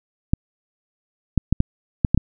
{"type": "clicks", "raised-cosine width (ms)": 5, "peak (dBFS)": -3, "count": 7, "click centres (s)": [0.335, 1.377, 1.526, 1.604, 2.048, 2.146, 2.176], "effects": []}